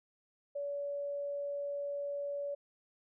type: tone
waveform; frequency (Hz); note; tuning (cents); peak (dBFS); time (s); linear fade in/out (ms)
sine; 570; C#5; +48; -35; 0.55-2.55; 10
effects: none